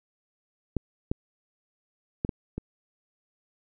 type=clicks; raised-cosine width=3 ms; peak=-13 / -13 / -13 / -15 / -19 dBFS; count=5; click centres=0.767 / 1.115 / 2.249 / 2.292 / 2.58 s; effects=none